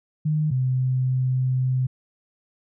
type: tone pair in turn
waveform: sine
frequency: 153.2 / 128.83 Hz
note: D#3 / C3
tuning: -27 / -26 cents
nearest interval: minor third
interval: 299 cents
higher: first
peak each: -19 dBFS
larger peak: neither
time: 0.25-0.51 / 0.51-1.87 s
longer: second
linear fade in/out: 10 ms
effects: none